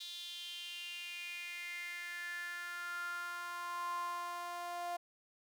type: tone with high-pass filter sweep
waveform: sawtooth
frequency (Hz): 349.2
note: F4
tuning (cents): 0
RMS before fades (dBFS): -43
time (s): 0-4.97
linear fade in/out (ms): 10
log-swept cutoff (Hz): 3700 to 750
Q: 6.9
effects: none